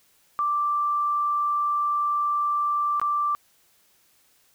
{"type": "tone with dropouts", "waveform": "sine", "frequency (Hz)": 1174.7, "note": "D6", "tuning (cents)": 0, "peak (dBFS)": -21, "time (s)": [0.39, 3.35], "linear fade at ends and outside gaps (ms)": 0, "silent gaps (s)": [2.998, 3.015], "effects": ["white hiss -62 dBFS RMS until 4.54 s"]}